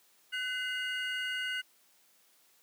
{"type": "tone cluster", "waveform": "triangle", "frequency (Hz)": [1505, 2051, 2862], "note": ["F#6", "C7", "F7"], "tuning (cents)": [29, -35, 42], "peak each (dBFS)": [-34, -39, -35], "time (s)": [0.32, 1.62], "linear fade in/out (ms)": 20, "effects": ["white hiss -66 dBFS RMS until 2.62 s", "high-pass 200 Hz 12 dB/octave"]}